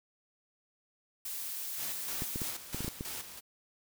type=noise; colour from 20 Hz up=blue; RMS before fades=-39 dBFS; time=1.25-2.51 s; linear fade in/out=5 ms
type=noise with tremolo; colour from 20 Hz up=white; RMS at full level=-40 dBFS; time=1.76-3.41 s; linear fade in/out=50 ms; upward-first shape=square; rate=3.1 Hz; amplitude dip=60%
type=clicks; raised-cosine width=3 ms; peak=-24 dBFS; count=8; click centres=2.221 / 2.359 / 2.418 / 2.746 / 2.806 / 2.846 / 2.88 / 3.009 s
effects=none